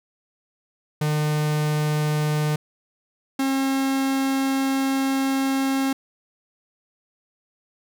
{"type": "tone pair in turn", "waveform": "45% pulse", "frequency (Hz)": [151.2, 269.4], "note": ["D#3", "C#4"], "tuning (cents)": [-49, -49], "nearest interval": "minor seventh", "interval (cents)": 1000, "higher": "second", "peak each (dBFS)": -20, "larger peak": "neither", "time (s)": [[1.01, 2.56], [3.39, 5.93]], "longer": "second", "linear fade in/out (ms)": 5, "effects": []}